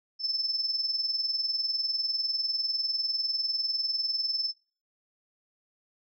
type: tone with tremolo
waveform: sine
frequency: 5274 Hz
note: E8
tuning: in tune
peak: -23 dBFS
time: 0.19-4.53 s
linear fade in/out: 50 ms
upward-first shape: triangle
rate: 20 Hz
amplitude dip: 80%
effects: noise-tail reverb RT60 0.4 s tail -24 dB re dry + tanh soft clip ceiling -19 dBFS